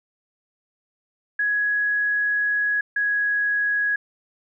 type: tone pair in turn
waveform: sine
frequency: 1672 / 1665.5 Hz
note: G#6 / G#6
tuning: +11 / +4 cents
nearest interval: unison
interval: 7 cents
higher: first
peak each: -19 dBFS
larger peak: neither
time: 1.39-2.81 / 2.96-3.96 s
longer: first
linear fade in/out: 5 ms
effects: none